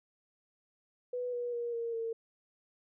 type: tone with pitch steps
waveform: sine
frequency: 493.9 / 484 / 474.3 / 464.8 / 455.5 Hz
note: B4 / B4 / A#4 / A#4 / A#4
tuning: 0 / -35 / +30 / -5 / -40 cents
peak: -33 dBFS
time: 1.13-2.13 s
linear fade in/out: 5 ms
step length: 200 ms
effects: none